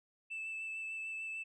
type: tone with vibrato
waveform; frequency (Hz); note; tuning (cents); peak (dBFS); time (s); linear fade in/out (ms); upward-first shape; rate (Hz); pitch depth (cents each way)
sine; 2637; E7; 0; -37; 0.3-1.44; 20; sine; 6.7; 12
effects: tanh soft clip ceiling -37 dBFS